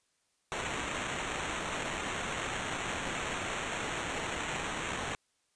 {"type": "noise with sample-and-hold", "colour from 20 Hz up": "white", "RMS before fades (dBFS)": -36, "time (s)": [0.52, 5.15], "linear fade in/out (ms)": 0, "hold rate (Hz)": 4900, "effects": ["white hiss -75 dBFS RMS until 5.55 s", "resampled to 22050 Hz"]}